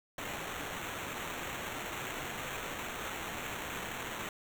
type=noise with sample-and-hold; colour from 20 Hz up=blue; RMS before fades=-40 dBFS; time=0.18-4.29 s; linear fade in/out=2 ms; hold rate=4900 Hz; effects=none